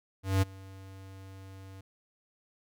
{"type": "tone with ADSR envelope", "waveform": "square", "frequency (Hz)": 96.1, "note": "G2", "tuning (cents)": -34, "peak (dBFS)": -22, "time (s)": [0.23, 1.81], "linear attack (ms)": 190, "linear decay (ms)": 19, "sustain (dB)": -24, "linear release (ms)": 5, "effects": []}